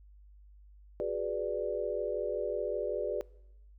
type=chord; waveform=sine; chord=G# half-diminished seventh; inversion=third; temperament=equal; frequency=370 / 415.3 / 493.9 / 587.3 Hz; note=F#4 / G#4 / B4 / D5; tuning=0 / 0 / 0 / 0 cents; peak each=-38 / -36 / -36 / -35 dBFS; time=1-3.21 s; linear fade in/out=0 ms; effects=noise-tail reverb RT60 0.9 s tail -23 dB re dry + added 50 Hz sine -53 dBFS peak until 3.78 s